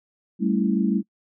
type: chord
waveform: sine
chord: A dominant seventh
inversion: third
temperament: equal with one note detuned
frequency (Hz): 196 / 222.2 / 277.2 / 329.6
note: G3 / A3 / C#4 / E4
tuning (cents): 0 / +17 / 0 / 0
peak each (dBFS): -22 / -23 / -28 / -27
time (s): 0.39-1.03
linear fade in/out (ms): 50
effects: noise-tail reverb RT60 0.1 s tail -26 dB re dry